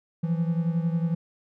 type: beating tone pair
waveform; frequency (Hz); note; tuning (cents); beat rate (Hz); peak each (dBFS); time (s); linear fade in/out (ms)
triangle; 164.81 / 175.81; E3 / F3; 0 / +12; 11; -22 / -27; 0.23-1.15; 10
effects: none